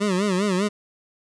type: tone with vibrato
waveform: 25% pulse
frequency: 194.1 Hz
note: G3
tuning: 17 cents flat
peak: -16 dBFS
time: 0-0.69 s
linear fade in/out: 20 ms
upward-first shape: sine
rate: 5 Hz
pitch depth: 140 cents each way
effects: resampled to 22050 Hz